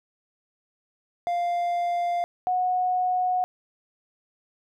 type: tone pair in turn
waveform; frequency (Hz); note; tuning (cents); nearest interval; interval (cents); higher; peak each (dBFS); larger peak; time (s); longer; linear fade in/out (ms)
triangle / sine; 698 / 731.6; F5 / F#5; -1 / -20; minor second; 81; second; -21; neither; 1.27-2.24 / 2.47-3.44; neither; 0
effects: none